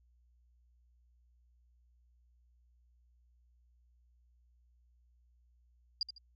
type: tone with echo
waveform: sine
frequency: 4813 Hz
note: D8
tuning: 42 cents sharp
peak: -30 dBFS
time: 6.01-6.03 s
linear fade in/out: 2 ms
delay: 76 ms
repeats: 2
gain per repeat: -10 dB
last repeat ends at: 6.182 s
effects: added 60 Hz sine -65 dBFS peak until 6.35 s